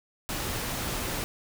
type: noise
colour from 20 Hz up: pink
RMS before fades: -32 dBFS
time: 0.29-1.24 s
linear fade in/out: 0 ms
effects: none